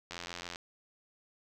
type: click train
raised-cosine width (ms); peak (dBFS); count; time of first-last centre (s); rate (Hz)
0.2; -23; 40; 0.11-0.559; 86.9
effects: none